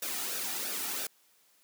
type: noise with flanger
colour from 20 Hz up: white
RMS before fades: -35 dBFS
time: 0.02-1.07 s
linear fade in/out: 5 ms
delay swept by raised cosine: 0.94 to 1.94 ms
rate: 3 Hz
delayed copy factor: -0.55
effects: white hiss -66 dBFS RMS until 1.63 s + high-pass 200 Hz 12 dB/octave